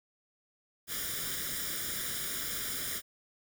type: noise with comb filter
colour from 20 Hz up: white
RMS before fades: -36 dBFS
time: 0.87-3.02 s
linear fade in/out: 50 ms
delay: 0.57 ms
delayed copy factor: +0.8
effects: none